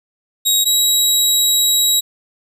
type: tone pair in turn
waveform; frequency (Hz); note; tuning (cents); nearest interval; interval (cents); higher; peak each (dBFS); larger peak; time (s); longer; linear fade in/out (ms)
20% pulse; 3800 / 3855; A#7 / B7; +33 / -43; unison; 24; second; -6; neither; 0.45-0.65 / 0.65-2.01; second; 20
effects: none